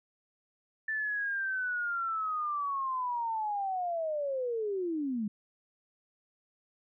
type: linear sweep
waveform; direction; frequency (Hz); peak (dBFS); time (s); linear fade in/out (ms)
sine; down; 1770 to 200; -30; 0.88-5.28; 5
effects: none